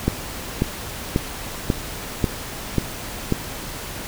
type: click train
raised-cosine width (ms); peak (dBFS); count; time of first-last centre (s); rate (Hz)
3; -4; 7; 0.08-3.323; 1.85
effects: pink hiss -32 dBFS RMS until 4.07 s